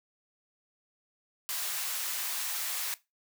white high-pass noise, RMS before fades -34 dBFS, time 1.49-2.94 s, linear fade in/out 0 ms, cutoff 870 Hz, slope 12 dB/octave, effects noise-tail reverb RT60 0.2 s tail -17 dB re dry

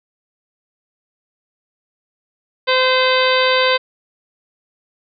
harmonic tone with a mistuned harmonic, 515 Hz, C5, 28 cents flat, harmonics 1 / 2 / 3 / 4 / 5 / 6 / 7 / 8 / 9, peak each -16 / -19 / -21 / -22 / -23 / -24 / -24 / -25 / -26 dBFS, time 2.67-3.78 s, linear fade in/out 20 ms, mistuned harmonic 8, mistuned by -79 cents, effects none

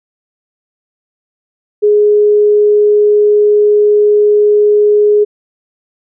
sine tone, 417.3 Hz, G#4, 8 cents sharp, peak -5 dBFS, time 1.82-5.25 s, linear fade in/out 20 ms, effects none

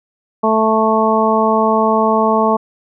harmonic tone, 220 Hz, A3, in tune, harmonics 1 / 2 / 3 / 4 / 5, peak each -17 / -17 / -17 / -17 / -17 dBFS, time 0.43-2.57 s, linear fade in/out 10 ms, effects none

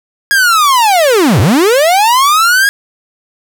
45% pulse linear two-way sweep, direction down then up, 1661.2 to 85.2 to 1661.2 Hz, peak -6 dBFS, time 0.31-2.69 s, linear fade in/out 0 ms, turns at 1.4 s, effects none

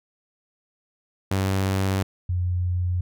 sawtooth / sine tone pair in turn, 96.2 / 89.34 Hz, G2 / F2, -32 / +40 cents, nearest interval minor second, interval 128 cents, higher first, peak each -17 / -21 dBFS, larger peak first, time 1.31-2.03 / 2.29-3.01 s, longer neither, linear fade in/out 5 ms, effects none

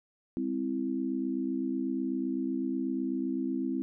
sine chord, Ab augmented, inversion none, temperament equal with one note detuned, 202.7 / 261.6 / 329.6 Hz, Ab3 / C4 / E4, -42 / 0 / 0 cents, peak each -37 / -31 / -34 dBFS, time 0.37-3.82 s, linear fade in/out 0 ms, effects none

